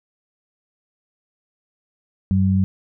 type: tone pair together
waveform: sine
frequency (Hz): 95.2 / 190.4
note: F#2 / F#3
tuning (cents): +50 / +50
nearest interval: octave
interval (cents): 1200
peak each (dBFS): -17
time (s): 2.31-2.64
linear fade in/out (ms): 0
effects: none